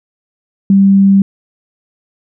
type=tone; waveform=sine; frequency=196 Hz; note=G3; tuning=in tune; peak=-4 dBFS; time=0.7-1.22 s; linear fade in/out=2 ms; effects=none

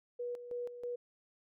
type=tone with tremolo; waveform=sine; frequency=485.3 Hz; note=B4; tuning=30 cents flat; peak=-36 dBFS; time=0.19-0.96 s; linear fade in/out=10 ms; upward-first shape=square; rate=3.1 Hz; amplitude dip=65%; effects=none

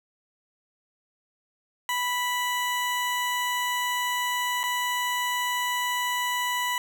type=tone with dropouts; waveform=20% pulse; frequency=986 Hz; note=B5; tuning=3 cents flat; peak=-20 dBFS; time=1.89-6.78 s; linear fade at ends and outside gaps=1 ms; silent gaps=4.632-4.638 s; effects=none

